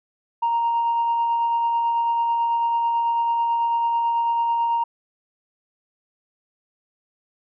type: tone with tremolo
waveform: sine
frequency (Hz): 932.3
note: A#5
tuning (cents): 0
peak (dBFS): -16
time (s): 0.42-4.84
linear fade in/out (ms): 10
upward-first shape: sine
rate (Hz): 9.1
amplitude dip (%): 25
effects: tanh soft clip ceiling -15 dBFS